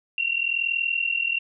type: tone pair together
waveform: sine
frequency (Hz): 2725 / 2766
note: F7 / F7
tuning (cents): -43 / -17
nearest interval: unison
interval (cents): 26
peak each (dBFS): -25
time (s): 0.18-1.39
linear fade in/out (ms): 2
effects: none